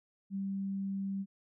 sine tone, 195.4 Hz, G3, 5 cents flat, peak -33 dBFS, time 0.3-1.26 s, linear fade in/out 50 ms, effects none

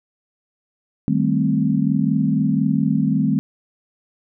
sine chord, A half-diminished seventh, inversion second, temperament equal, 155.56 / 196 / 220 / 261.6 Hz, Eb3 / G3 / A3 / C4, 0 / 0 / 0 / 0 cents, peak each -21 dBFS, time 1.08-3.39 s, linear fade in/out 0 ms, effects none

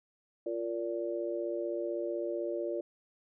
harmonic tone, 115.8 Hz, A#2, 11 cents flat, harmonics 3 / 4 / 5, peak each -35 / -39 / -36 dBFS, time 0.46-2.81 s, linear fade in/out 5 ms, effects none

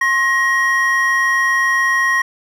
triangle tone pair together, 1070 / 1887.3 Hz, C6 / A#6, +38 / +21 cents, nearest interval minor seventh, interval 983 cents, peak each -17 / -12 dBFS, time 0.01-2.22 s, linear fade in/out 5 ms, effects none

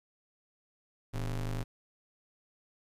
square ring-modulated tone, 69.3 Hz, C#2, in tune, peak -30 dBFS, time 1.13-1.64 s, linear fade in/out 20 ms, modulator 43.7 Hz, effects resampled to 32000 Hz + 11-bit

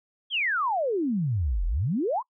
sine exponential two-way sweep, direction down then up, 3375 to 39 to 1124 Hz, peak -23 dBFS, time 0.3-2.23 s, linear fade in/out 50 ms, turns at 1.66 s, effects noise-tail reverb RT60 0.1 s tail -25 dB re dry

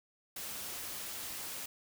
white noise, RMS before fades -42 dBFS, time 0.36-1.66 s, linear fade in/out 5 ms, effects none

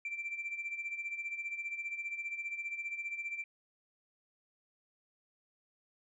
sine tone with tremolo, 2349 Hz, D7, in tune, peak -33 dBFS, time 0.05-3.44 s, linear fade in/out 2 ms, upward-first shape sine, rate 15 Hz, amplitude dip 70%, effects tanh soft clip ceiling -32 dBFS

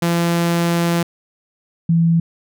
sawtooth / sine tone pair in turn, 170.4 / 166.6 Hz, F3 / E3, -42 / +19 cents, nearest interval unison, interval 39 cents, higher first, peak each -11 dBFS, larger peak neither, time 0.02-1.03 / 1.89-2.2 s, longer first, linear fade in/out 5 ms, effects none

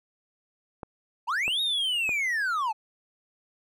clicks, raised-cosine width 1 ms, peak -22 dBFS, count 3, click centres 0.832 / 1.48 / 2.092 s
triangle linear two-way sweep, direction up then down, 820 to 3788 to 820 Hz, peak -23 dBFS, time 1.27-2.73 s, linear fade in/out 20 ms, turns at 1.61 s
effects none

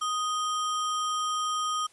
sine tone with sample-and-hold, 1244.5 Hz, D#6, in tune, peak -26 dBFS, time 0.01-1.87 s, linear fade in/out 10 ms, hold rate 4410 Hz, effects white hiss -59 dBFS RMS until 1.92 s + resampled to 24000 Hz

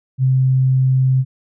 sine tone, 130.81 Hz, C3, in tune, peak -11 dBFS, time 0.18-1.25 s, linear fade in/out 50 ms, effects none

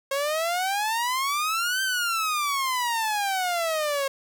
sawtooth exponential two-way sweep, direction up then down, 540 to 1568 to 540 Hz, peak -20 dBFS, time 0.11-4.08 s, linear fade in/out 5 ms, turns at 1.82 s, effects 10-bit

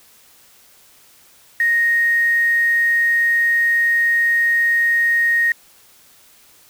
sine tone with quantisation, 1864.7 Hz, A#6, in tune, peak -13 dBFS, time 1.6-5.52 s, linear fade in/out 2 ms, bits 6, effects white hiss -50 dBFS RMS until 6.69 s

